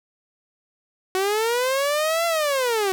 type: linear two-way sweep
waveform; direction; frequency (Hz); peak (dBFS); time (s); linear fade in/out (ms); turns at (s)
sawtooth; up then down; 369.5 to 683 to 369.5; -16; 1.15-2.92; 0; 2.26
effects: none